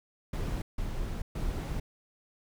brown noise bursts at uneven times, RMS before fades -33 dBFS, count 3, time 0.33-0.62 / 0.78-1.22 / 1.35-1.8 s, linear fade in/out 5 ms, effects none

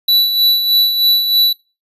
square tone with tremolo, 3951 Hz, B7, in tune, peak -8 dBFS, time 0.08-1.53 s, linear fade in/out 5 ms, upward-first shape sine, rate 3.2 Hz, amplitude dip 55%, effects noise-tail reverb RT60 0.3 s tail -23 dB re dry + resampled to 32000 Hz

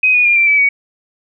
sine tone with pitch steps, 2517 / 2461 / 2406 / 2353 / 2300 / 2249 Hz, D#7 / D#7 / D7 / D7 / D7 / C#7, +19 / -20 / +41 / +3 / -37 / +24 cents, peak -8 dBFS, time 0.03-0.69 s, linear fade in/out 5 ms, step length 110 ms, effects none

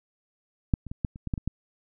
clicks, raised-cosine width 5 ms, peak -9 / -26 / -22 / -13 / -29 / -19 / -14 / -20 / -15 dBFS, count 9, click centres 0.738 / 0.867 / 0.915 / 1.048 / 1.159 / 1.273 / 1.338 / 1.378 / 1.476 s, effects none

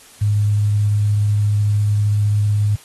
sine tone with quantisation, 103.83 Hz, G#2, in tune, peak -13 dBFS, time 0.21-2.76 s, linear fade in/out 10 ms, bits 7, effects white hiss -45 dBFS RMS until 2.84 s + AAC 32 kbps

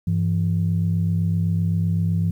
sine tone pair together, 99.5 / 167.34 Hz, G2 / E3, +26 / +26 cents, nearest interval major sixth, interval 900 cents, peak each -20 dBFS, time 0.07-2.31 s, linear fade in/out 5 ms, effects tanh soft clip ceiling -11 dBFS + 9-bit

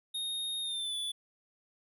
square tone with pitch glide, 3711 to 3462 Hz, A#7 to A7, -9 to -29 cents, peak -34 dBFS, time 0.14-1.12 s, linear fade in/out 10 ms, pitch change -120 cents, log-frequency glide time 0.61-0.95 s, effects none

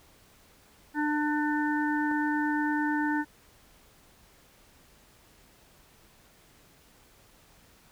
harmonic tone, 298.5 Hz, D4, 28 cents sharp, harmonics 1 / 3 / 5 / 6, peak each -27 / -32 / -34 / -35 dBFS, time 0.94-3.25 s, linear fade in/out 50 ms
click, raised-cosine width 1 ms, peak -29 dBFS, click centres 2.114 s
effects pink hiss -59 dBFS RMS until 7.91 s

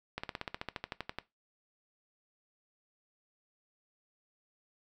slowing click train, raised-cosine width 0.3 ms, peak -20 dBFS, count 15, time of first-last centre 0.18-1.186 s, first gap 55 ms, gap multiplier 1.04, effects noise-tail reverb RT60 0.2 s tail -18 dB re dry

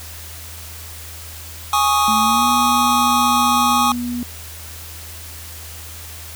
square chord, Ab suspended fourth, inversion none, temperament equal, 830.6 / 1108.7 / 1244.5 Hz, Ab5 / Db6 / Eb6, 0 / 0 / 0 cents, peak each -19 dBFS, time 1.73-3.92 s, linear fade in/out 2 ms
sine tone with pitch glide, 220 to 242.7 Hz, A3 to B3, 0 to -30 cents, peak -21 dBFS, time 2.08-4.23 s, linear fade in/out 0 ms, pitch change +170 cents, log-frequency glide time 2.2-2.46 s
effects added 81 Hz sine -36 dBFS peak until 6.35 s + white hiss -36 dBFS RMS until 6.35 s

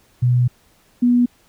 sine tone pair in turn, 123.47 / 243.4 Hz, B2 / B3, 0 / -25 cents, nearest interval octave, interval 1175 cents, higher second, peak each -12 / -11 dBFS, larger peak second, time 0.22-0.48 / 1.02-1.26 s, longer first, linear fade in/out 10 ms, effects pink hiss -56 dBFS RMS until 1.48 s

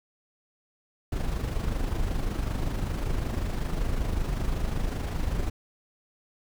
brown noise with amplitude modulation, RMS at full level -26 dBFS, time 1.12-5.5 s, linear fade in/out 5 ms, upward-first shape sine, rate 25.3 Hz, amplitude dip 50%, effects none

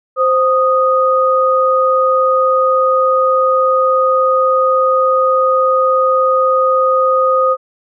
sine tone pair together, 522 / 1241.5 Hz, C5 / D#6, -4 / -4 cents, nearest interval octave + minor third, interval 1500 cents, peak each -12 dBFS, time 0.16-7.57 s, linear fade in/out 50 ms, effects none

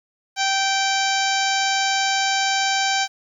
harmonic tone, 779 Hz, G5, 11 cents flat, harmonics 1 / 2 / 3 / 4 / 5 / 6 / 7 / 8 / 9, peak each -22 / -25 / -27 / -28 / -29 / -30 / -30 / -31 / -32 dBFS, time 0.36-3.08 s, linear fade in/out 50 ms, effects 9-bit

